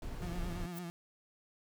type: noise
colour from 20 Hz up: brown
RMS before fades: -40 dBFS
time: 0.02-0.66 s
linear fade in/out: 2 ms
type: tone with vibrato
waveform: 35% pulse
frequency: 174 Hz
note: F3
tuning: 6 cents flat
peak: -39 dBFS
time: 0.22-0.9 s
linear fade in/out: 0 ms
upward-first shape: sine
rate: 8.9 Hz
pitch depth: 58 cents each way
type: noise with exponential growth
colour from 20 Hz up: violet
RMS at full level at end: -41 dBFS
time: 0.7-0.79 s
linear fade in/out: 5 ms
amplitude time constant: 18 ms
effects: none